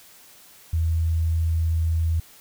sine tone, 81.7 Hz, E2, 15 cents flat, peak -19 dBFS, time 0.73-2.2 s, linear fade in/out 5 ms, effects white hiss -50 dBFS RMS until 2.4 s

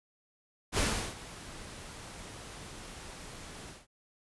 pink noise with ADSR envelope, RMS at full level -28 dBFS, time 0.72-3.87 s, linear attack 62 ms, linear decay 360 ms, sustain -18 dB, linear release 190 ms, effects resampled to 24000 Hz

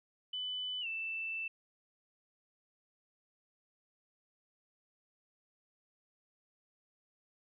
sine tone with pitch glide, 3000 to 2657 Hz, F#7 to E7, +23 to +13 cents, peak -36 dBFS, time 0.33-1.48 s, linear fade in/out 5 ms, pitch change -210 cents, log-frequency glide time 0.81-0.87 s, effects none

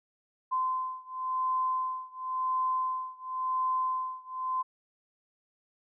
sine beating tone pair, 1031 / 1031.94 Hz, C6 / C6, -26 / -24 cents, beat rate 0.94 Hz, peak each -31 / -32 dBFS, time 0.51-4.63 s, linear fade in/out 20 ms, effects none

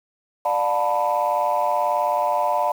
sine chord, B half-diminished seventh, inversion first, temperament just, 592.7 / 711.2 / 889 / 987.8 Hz, D5 / F5 / A5 / B5, +16 / +31 / +18 / 0 cents, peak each -23 dBFS, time 0.45-2.72 s, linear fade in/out 5 ms, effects tanh soft clip ceiling -11 dBFS + 7-bit

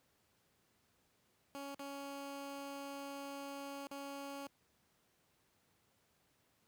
15% pulse tone with dropouts, 279.1 Hz, C#4, 12 cents sharp, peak -38 dBFS, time 1.55-4.47 s, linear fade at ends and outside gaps 0 ms, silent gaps 1.747-1.794 / 3.87-3.912 s, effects pink hiss -75 dBFS RMS until 6.67 s + high-pass 80 Hz 12 dB/octave

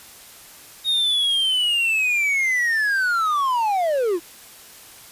triangle linear sweep, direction down, 3748 to 315.5 Hz, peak -16 dBFS, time 0.84-4.2 s, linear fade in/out 50 ms, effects white hiss -44 dBFS RMS until 5.11 s + resampled to 32000 Hz

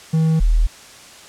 triangle / sine tone pair in turn, 160 / 40.11 Hz, D#3 / E1, +49 / -47 cents, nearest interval 2 octaves, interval 2396 cents, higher first, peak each -11 dBFS, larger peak neither, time 0.13-0.4 / 0.4-0.67 s, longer neither, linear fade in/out 10 ms, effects white hiss -41 dBFS RMS until 1.28 s + low-pass 8000 Hz 12 dB/octave

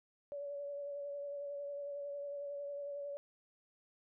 sine tone with vibrato, 570 Hz, C#5, 48 cents sharp, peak -40 dBFS, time 0.32-3.17 s, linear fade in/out 0 ms, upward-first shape sine, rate 11 Hz, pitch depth 22 cents each way, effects none

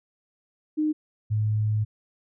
sine tone pair in turn, 306.4 / 107.15 Hz, D#4 / A2, -27 / -45 cents, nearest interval octave + tritone, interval 1818 cents, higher first, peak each -21 dBFS, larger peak neither, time 0.77-0.93 / 1.3-1.85 s, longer second, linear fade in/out 20 ms, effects none

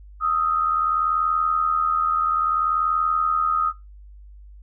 sine tone pair together, 1250 / 1330.6 Hz, D#6 / E6, +8 / +16 cents, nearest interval minor second, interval 108 cents, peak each -19 / -25 dBFS, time 0.2-3.73 s, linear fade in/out 50 ms, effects noise-tail reverb RT60 0.2 s tail -19 dB re dry + added 50 Hz sine -41 dBFS peak until 4.62 s

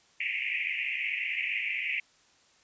white band-pass noise, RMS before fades -32 dBFS, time 0.2-2 s, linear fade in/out 5 ms, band 2000 to 2700 Hz, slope 96 dB/octave, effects white hiss -63 dBFS RMS until 2.63 s + resampled to 16000 Hz

